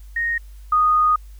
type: tone pair in turn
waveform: sine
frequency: 1861 / 1237.1 Hz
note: A#6 / D#6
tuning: -3 / -10 cents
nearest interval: perfect fifth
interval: 707 cents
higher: first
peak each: -19 / -13 dBFS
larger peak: second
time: 0.16-0.38 / 0.72-1.16 s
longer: second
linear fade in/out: 5 ms
effects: added 50 Hz sine -37 dBFS peak until 1.39 s + white hiss -57 dBFS RMS until 1.39 s